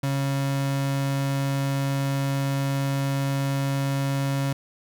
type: tone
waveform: 35% pulse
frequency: 137.8 Hz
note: C#3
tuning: 10 cents flat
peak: -21 dBFS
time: 0.03-4.53 s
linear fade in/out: 5 ms
effects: none